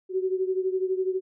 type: beating tone pair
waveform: sine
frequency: 372.6 / 384.6 Hz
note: F#4 / G4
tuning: +12 / -33 cents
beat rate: 12 Hz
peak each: -25 / -29 dBFS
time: 0.09-1.21 s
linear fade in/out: 50 ms
effects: none